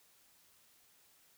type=silence; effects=white hiss -67 dBFS RMS until 1.37 s